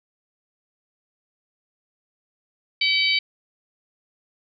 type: harmonic tone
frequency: 765 Hz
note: G5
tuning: 42 cents flat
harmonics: 3 / 4 / 5 / 6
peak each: -21 / -24 / -26 / -24 dBFS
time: 2.81-3.19 s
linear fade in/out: 5 ms
effects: none